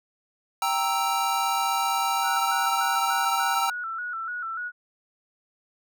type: chord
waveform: square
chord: E diminished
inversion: first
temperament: equal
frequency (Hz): 784 / 932.3 / 1318.5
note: G5 / Bb5 / E6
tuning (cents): 0 / 0 / 0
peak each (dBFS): -28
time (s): 0.62-3.7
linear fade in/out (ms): 2
type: tone with vibrato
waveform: sine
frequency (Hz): 1395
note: F6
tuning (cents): -2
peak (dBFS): -29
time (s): 2.22-4.72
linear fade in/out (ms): 50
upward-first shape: square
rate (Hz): 3.4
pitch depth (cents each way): 76
effects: none